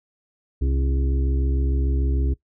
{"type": "harmonic tone with a mistuned harmonic", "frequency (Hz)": 66.7, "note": "C2", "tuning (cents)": 34, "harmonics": [1, 2, 4, 5, 6], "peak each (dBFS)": [-19, -31, -32, -35, -37], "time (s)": [0.61, 2.34], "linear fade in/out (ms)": 10, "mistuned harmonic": 6, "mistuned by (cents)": 34, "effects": ["noise-tail reverb RT60 0.1 s tail -19 dB re dry"]}